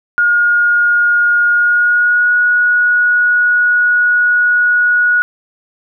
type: tone with pitch glide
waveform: sine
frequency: 1429 to 1456.5 Hz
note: F6 to F#6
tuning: +39 to -28 cents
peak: -8 dBFS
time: 0.18-5.22 s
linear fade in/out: 0 ms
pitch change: +33 cents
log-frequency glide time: 1.52-2.33 s
effects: none